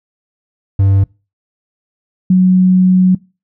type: tone pair in turn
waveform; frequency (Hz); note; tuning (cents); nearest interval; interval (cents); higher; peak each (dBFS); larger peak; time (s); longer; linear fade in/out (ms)
triangle / sine; 97.8 / 184.52; G2 / F#3; -4 / -4; major seventh; 1100; second; -5; neither; 0.79-1.04 / 2.3-3.15; second; 5
effects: noise-tail reverb RT60 0.3 s tail -24 dB re dry